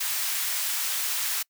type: high-pass noise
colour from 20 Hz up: white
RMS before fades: -28 dBFS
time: 0-1.43 s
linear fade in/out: 10 ms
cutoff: 1100 Hz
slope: 12 dB/octave
effects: noise-tail reverb RT60 0.1 s tail -26 dB re dry